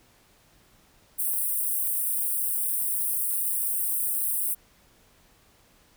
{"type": "high-pass noise", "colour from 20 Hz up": "white", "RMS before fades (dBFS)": -27, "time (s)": [1.18, 4.55], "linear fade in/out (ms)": 20, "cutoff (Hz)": 8500, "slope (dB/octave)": 96, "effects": ["pink hiss -60 dBFS RMS until 5.96 s"]}